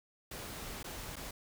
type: noise with dropouts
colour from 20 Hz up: pink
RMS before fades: -44 dBFS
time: 0.31-1.31 s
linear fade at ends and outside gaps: 5 ms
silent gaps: 0.83-0.842 / 1.158-1.165 s
effects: none